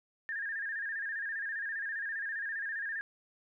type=tone with vibrato; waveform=sine; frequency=1717 Hz; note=A6; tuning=43 cents flat; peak=-34 dBFS; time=0.29-3.01 s; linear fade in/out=0 ms; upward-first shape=square; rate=15 Hz; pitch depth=78 cents each way; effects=none